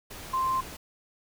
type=tone in noise; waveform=sine; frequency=1046.5 Hz; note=C6; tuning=in tune; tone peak=-24 dBFS; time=0.33-0.61 s; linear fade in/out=10 ms; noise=pink; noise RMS=-42 dBFS; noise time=0.1-0.77 s; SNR=+15 dB; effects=none